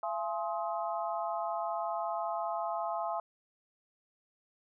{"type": "harmonic tone with a mistuned harmonic", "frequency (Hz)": 210.7, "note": "G#3", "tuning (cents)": 25, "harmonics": [3, 4, 5, 6], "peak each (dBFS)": [-35, -37, -39, -41], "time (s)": [0.03, 3.2], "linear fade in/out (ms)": 2, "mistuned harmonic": 3, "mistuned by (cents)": 120, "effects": []}